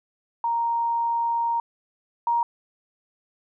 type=tone pair in turn; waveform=sine; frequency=932.3 / 939.9 Hz; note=A#5 / A#5; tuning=0 / +14 cents; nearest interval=unison; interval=14 cents; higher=second; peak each=-21 / -19 dBFS; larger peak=second; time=0.44-1.6 / 2.27-2.43 s; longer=first; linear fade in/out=2 ms; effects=none